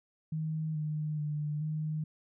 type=tone with pitch steps; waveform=sine; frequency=157.2 / 152.7 / 149.4 / 154.6 Hz; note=D#3 / D#3 / D3 / D#3; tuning=+18 / -32 / +30 / -11 cents; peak=-31 dBFS; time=0.32-2.04 s; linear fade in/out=5 ms; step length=430 ms; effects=none